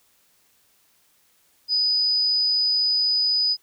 sine tone, 4978 Hz, D#8, in tune, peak -18 dBFS, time 1.68-3.57 s, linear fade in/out 50 ms, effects white hiss -62 dBFS RMS until 3.62 s

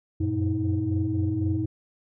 sine tone cluster, 90.3 / 94.2 / 116.3 / 316.8 Hz, F#2 / F#2 / A#2 / D#4, -42 / +32 / -4 / +31 cents, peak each -32 / -26 / -29 / -26 dBFS, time 0.2-1.66 s, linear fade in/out 10 ms, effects tanh soft clip ceiling -15 dBFS

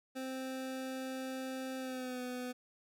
25% pulse tone with pitch glide, 261.6 to 249.8 Hz, C4 to B3, 0 to +20 cents, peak -35 dBFS, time 0.15-2.53 s, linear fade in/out 20 ms, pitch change -80 cents, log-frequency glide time 1.78-2.22 s, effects none

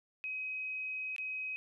sine tone with dropouts, 2531 Hz, D#7, 29 cents sharp, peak -36 dBFS, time 0.24-1.56 s, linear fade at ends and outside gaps 0 ms, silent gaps 1.163-1.182 s, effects none

